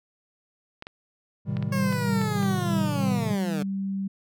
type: clicks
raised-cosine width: 0.3 ms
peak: -22 dBFS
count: 7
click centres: 0.824 / 0.869 / 1.569 / 1.626 / 1.926 / 2.216 / 2.428 s
type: chord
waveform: triangle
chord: A half-diminished seventh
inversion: none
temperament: just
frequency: 110 / 132 / 158.4 / 198 Hz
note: A2 / C3 / Eb3 / G3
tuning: 0 / +16 / +31 / +18 cents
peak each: -29 dBFS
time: 1.45-3.36 s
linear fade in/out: 50 ms
type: tone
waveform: sine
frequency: 194.8 Hz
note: G3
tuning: 11 cents flat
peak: -26 dBFS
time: 1.69-4.08 s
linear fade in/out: 10 ms
type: linear sweep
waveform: 15% pulse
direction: down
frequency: 549 to 141.3 Hz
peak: -23 dBFS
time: 1.72-3.63 s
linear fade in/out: 5 ms
effects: none